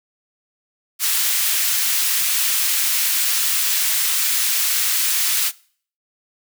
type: high-pass noise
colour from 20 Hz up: white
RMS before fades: -19 dBFS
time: 0.99-5.52 s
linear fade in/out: 50 ms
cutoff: 1700 Hz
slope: 12 dB/octave
effects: noise-tail reverb RT60 0.5 s tail -22 dB re dry